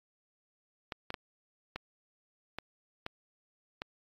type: clicks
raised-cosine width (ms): 0.3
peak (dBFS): -21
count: 7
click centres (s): 0.922 / 1.104 / 1.142 / 1.76 / 2.586 / 3.064 / 3.819
effects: AAC 32 kbps